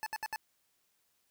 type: tone bursts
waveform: 25% pulse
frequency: 870 Hz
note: A5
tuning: 20 cents flat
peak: -31 dBFS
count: 4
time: 0.03-0.36 s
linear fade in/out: 0 ms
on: 33 ms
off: 66 ms
effects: white hiss -75 dBFS RMS until 1.3 s